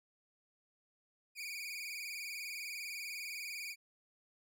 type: tone with vibrato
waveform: sawtooth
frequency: 2349 Hz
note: D7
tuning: in tune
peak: -38 dBFS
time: 1.35-3.76 s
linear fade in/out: 50 ms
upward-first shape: sine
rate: 20 Hz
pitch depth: 93 cents each way
effects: none